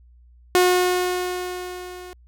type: tone with level ramp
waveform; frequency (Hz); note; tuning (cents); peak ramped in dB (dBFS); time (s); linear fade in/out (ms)
sawtooth; 361.9; F#4; -38; -9 to -33; 0.55-2.13; 0
effects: added 60 Hz sine -48 dBFS peak until 2.27 s